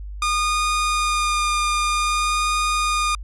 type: tone with vibrato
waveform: sawtooth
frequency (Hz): 1218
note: D#6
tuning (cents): -37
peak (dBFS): -15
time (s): 0.22-3.15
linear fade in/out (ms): 2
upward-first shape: sine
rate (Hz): 0.52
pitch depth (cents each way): 12
effects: added 50 Hz sine -30 dBFS peak until 3.23 s + resampled to 24000 Hz